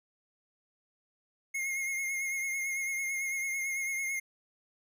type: tone with vibrato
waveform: square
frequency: 2148 Hz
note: C7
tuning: 45 cents sharp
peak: -32 dBFS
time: 1.54-4.2 s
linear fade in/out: 10 ms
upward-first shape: triangle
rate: 9 Hz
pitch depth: 41 cents each way
effects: none